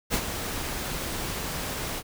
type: noise with ADSR envelope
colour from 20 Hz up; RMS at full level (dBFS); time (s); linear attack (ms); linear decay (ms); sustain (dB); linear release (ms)
pink; -24; 0.1-2.03; 41; 62; -8; 53
effects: none